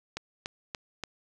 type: click train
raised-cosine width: 0.2 ms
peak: -17 dBFS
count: 4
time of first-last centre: 0.17-1.037 s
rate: 3.46 Hz
effects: none